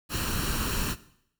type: noise with comb filter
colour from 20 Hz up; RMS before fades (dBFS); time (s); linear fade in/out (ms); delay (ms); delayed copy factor
pink; -29; 0.09-0.96; 50; 0.71; +0.6
effects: noise-tail reverb RT60 0.7 s tail -17 dB re dry